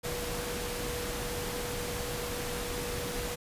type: tone in noise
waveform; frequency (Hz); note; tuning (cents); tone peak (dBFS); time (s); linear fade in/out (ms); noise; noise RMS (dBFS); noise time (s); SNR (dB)
sine; 484.6; B4; -33; -38; 0.03-3.36; 20; pink; -36; 0.03-3.36; -5
effects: resampled to 32000 Hz